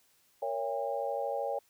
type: chord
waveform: sine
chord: A# diminished seventh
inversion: none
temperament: just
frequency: 466.2 / 559.4 / 671.3 / 805.5 Hz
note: A#4 / C#5 / E5 / G5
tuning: 0 / +16 / +31 / +47 cents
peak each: -38 / -34 / -40 / -36 dBFS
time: 0.42-1.59 s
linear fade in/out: 5 ms
effects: white hiss -68 dBFS RMS until 1.69 s